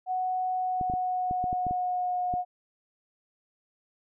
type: tone with pitch glide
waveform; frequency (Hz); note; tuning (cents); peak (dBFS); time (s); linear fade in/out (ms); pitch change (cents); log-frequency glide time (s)
sine; 740 to 722.7; F#5 to F#5; 0 to -41; -26; 0.06-2.45; 50; -41; 0.54-2.21
type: clicks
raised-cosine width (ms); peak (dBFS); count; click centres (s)
3; -23; 9; 0.812 / 0.899 / 0.938 / 1.311 / 1.441 / 1.529 / 1.667 / 1.71 / 2.339
effects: none